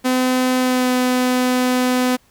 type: tone with pitch glide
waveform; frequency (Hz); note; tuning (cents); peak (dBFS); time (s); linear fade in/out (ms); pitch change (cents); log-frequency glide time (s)
sawtooth; 255 to 251.9; C4 to B3; -44 to +34; -11; 0.04-2.17; 20; -22; 0.59-0.9
effects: pink hiss -56 dBFS RMS until 2.3 s